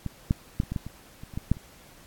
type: clicks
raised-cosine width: 5 ms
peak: -18 / -9 / -11 / -26 / -18 / -16 / -24 / -28 / -30 / -18 / -8 / -29 dBFS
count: 12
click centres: 0.063 / 0.309 / 0.601 / 0.635 / 0.72 / 0.762 / 0.866 / 1.235 / 1.338 / 1.375 / 1.516 / 1.569 s
effects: pink hiss -53 dBFS RMS until 2.06 s + AAC 64 kbps